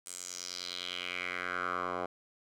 10% pulse tone with band-pass filter sweep, 89.7 Hz, F2, 47 cents sharp, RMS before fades -38 dBFS, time 0.06-2.06 s, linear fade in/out 5 ms, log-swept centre 8700 to 840 Hz, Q 3.4, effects none

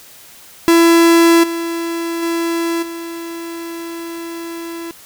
45% pulse tone with level steps, 335 Hz, E4, 28 cents sharp, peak -7 / -19 / -16 / -25 dBFS, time 0.68-4.91 s, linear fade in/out 0 ms, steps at 1.43 / 2.22 / 2.82 s, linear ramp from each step 10 ms, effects white hiss -41 dBFS RMS until 5.05 s

